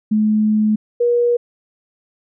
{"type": "tone pair in turn", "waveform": "sine", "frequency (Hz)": [214.2, 479.5], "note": ["A3", "A#4"], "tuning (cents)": [-46, 49], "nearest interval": "octave + major second", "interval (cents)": 1395, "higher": "second", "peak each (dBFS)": -12, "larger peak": "neither", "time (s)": [[0.11, 0.76], [1, 1.37]], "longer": "first", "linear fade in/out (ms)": 10, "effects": []}